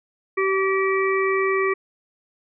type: harmonic tone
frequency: 385.3 Hz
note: G4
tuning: 30 cents flat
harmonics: 1 / 3 / 5 / 6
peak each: -20 / -25 / -27 / -28 dBFS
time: 0.37-1.74 s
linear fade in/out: 10 ms
effects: none